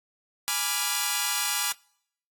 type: chord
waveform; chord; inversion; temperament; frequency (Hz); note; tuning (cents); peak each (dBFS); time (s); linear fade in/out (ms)
5% pulse; G# diminished seventh; none; equal; 830.6 / 987.8 / 1174.7 / 1396.9; G#5 / B5 / D6 / F6; 0 / 0 / 0 / 0; -19; 0.48-1.72; 0
effects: noise-tail reverb RT60 0.7 s tail -26 dB re dry + AAC 64 kbps